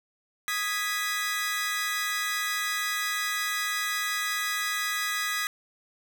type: chord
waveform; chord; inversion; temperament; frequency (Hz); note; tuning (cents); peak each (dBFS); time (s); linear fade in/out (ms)
sawtooth; G# minor; second; equal; 1244.5 / 1661.2 / 1975.5; D#6 / G#6 / B6; 0 / 0 / 0; -29 / -29 / -27; 0.48-5.47; 0
effects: none